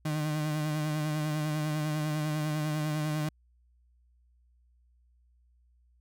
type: tone with vibrato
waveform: 35% pulse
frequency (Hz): 152.7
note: D#3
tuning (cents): -32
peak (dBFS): -27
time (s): 0.05-3.29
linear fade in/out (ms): 5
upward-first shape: sine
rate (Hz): 10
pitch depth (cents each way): 34
effects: added 60 Hz sine -62 dBFS peak until 6 s